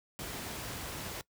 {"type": "noise", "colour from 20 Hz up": "pink", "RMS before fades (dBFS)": -40, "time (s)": [0.19, 1.21], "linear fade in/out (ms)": 0, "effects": ["noise-tail reverb RT60 0.1 s tail -20 dB re dry", "high-pass 60 Hz 12 dB/octave"]}